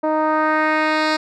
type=tone with low-pass filter sweep; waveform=10% pulse; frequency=310.1 Hz; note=D#4; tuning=6 cents flat; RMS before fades=-18 dBFS; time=0.03-1.17 s; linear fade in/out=10 ms; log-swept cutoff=720 to 4800 Hz; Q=1.5; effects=none